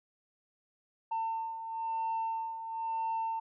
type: beating tone pair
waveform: sine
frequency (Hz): 900 / 901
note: A5 / A5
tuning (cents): +39 / +41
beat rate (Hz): 1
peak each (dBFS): -38 / -32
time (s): 1.11-3.4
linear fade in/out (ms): 10
effects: tanh soft clip ceiling -28 dBFS